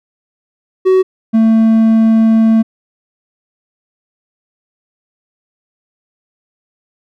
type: tone pair in turn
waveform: triangle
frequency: 375.5 / 223.3 Hz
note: F#4 / A3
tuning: +26 / +26 cents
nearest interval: major sixth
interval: 900 cents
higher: first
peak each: -4 dBFS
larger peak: neither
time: 0.85-1.03 / 1.33-2.63 s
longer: second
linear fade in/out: 20 ms
effects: none